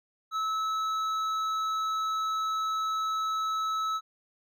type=tone with hard clipping; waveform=triangle; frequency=1300 Hz; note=E6; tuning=24 cents flat; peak=-29 dBFS; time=0.31-4.01 s; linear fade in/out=50 ms; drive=11 dB; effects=none